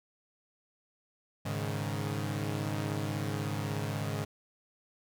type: chord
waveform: sawtooth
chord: Ab suspended fourth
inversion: none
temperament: equal with one note detuned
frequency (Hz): 103.83 / 139.23 / 155.56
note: Ab2 / Db3 / Eb3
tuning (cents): 0 / +8 / 0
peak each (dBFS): -31 / -33 / -34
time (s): 1.45-4.25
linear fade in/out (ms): 10
effects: none